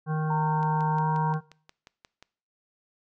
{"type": "harmonic tone", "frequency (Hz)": 155.56, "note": "D#3", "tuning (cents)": 0, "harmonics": [1, 3, 5, 7, 9, 10], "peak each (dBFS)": [-25, -37, -36, -39, -45, -43], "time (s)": [0.06, 1.41], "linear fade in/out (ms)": 50}
{"type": "tone with pitch glide", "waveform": "sine", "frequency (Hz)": [918, 941.1], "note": ["A#5", "A#5"], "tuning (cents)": [-27, 16], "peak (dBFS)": -26, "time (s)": [0.3, 1.33], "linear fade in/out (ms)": 5, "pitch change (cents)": 43, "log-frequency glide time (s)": [0.93, 1.06]}
{"type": "click train", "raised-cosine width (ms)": 0.2, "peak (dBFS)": -30, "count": 10, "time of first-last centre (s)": [0.63, 2.226], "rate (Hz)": 5.64}
{"effects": ["noise-tail reverb RT60 0.5 s tail -21 dB re dry"]}